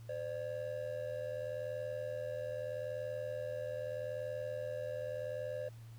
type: ring-modulated tone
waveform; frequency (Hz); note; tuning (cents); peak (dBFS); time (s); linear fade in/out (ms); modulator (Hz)
triangle; 554.4; C#5; 0; -33; 0.09-5.69; 5; 40.4
effects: added 114 Hz sine -49 dBFS peak until 5.98 s + pink hiss -65 dBFS RMS until 5.98 s